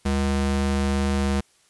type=ring-modulated tone; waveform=square; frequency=138.1 Hz; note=C#3; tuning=6 cents flat; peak=-18 dBFS; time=0.05-1.41 s; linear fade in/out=10 ms; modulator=63.3 Hz; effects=white hiss -60 dBFS RMS until 1.69 s + resampled to 24000 Hz